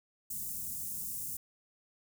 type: band-stop noise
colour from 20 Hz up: white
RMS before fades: -39 dBFS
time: 0.3-1.37 s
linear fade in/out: 5 ms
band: 230 to 7400 Hz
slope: 24 dB/octave
effects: none